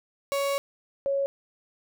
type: tone pair in turn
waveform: 35% pulse / sine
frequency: 558 / 553.5 Hz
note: C#5 / C#5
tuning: +11 / -3 cents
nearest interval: unison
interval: 14 cents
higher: first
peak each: -23 dBFS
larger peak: neither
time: 0.32-0.58 / 1.06-1.26 s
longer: first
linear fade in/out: 0 ms
effects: none